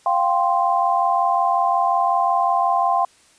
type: chord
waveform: sine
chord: F suspended second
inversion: none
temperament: equal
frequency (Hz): 698.5 / 784 / 1046.5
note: F5 / G5 / C6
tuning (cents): 0 / 0 / 0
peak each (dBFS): -20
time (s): 0.06-3.05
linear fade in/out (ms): 2
effects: white hiss -54 dBFS RMS until 3.38 s + resampled to 22050 Hz